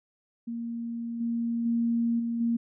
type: tone with level steps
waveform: sine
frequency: 233.1 Hz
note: A#3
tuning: in tune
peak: -31 / -26 / -23 / -27 / -23 dBFS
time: 0.47-2.57 s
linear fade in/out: 10 ms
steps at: 1.2 / 1.65 / 2.19 / 2.4 s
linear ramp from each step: 10 ms
effects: none